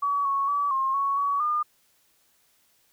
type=tone with pitch steps; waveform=sine; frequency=1136 / 1106 / 1146 / 1068 / 1111 / 1130 / 1211 Hz; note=C#6 / C#6 / D6 / C6 / C#6 / C#6 / D#6; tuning=+42 / -4 / -43 / +35 / +4 / +33 / -47 cents; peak=-22 dBFS; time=0.02-1.63 s; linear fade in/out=10 ms; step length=230 ms; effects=white hiss -65 dBFS RMS until 2.92 s